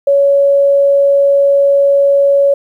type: tone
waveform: sine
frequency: 560 Hz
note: C#5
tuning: 18 cents sharp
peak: -6 dBFS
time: 0.07-2.54 s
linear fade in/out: 5 ms
effects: 8-bit